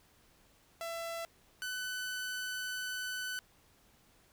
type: tone pair in turn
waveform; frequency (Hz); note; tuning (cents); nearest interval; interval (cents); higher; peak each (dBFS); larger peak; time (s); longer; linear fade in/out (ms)
sawtooth; 669 / 1501.9; E5 / F#6; +25 / +25; octave + major second; 1400; second; -34 / -33; second; 0.81-1.25 / 1.62-3.39; second; 0
effects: pink hiss -66 dBFS RMS until 4.32 s